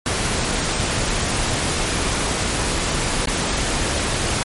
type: noise with dropouts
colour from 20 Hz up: pink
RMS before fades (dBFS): -21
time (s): 0.06-4.43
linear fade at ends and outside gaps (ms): 1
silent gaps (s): 3.257-3.272
effects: MP3 48 kbps